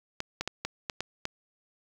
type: clicks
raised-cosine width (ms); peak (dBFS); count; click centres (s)
0.2; -14; 7; 0.204 / 0.41 / 0.476 / 0.65 / 0.898 / 1.006 / 1.254
effects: 8-bit